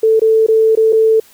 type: tone with dropouts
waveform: sine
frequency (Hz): 442.7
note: A4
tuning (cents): +11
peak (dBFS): -7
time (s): 0.03-1.2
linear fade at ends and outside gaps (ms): 5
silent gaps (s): 0.196-0.217 / 0.465-0.484 / 0.753-0.772 / 0.925-0.929
effects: white hiss -46 dBFS RMS until 1.33 s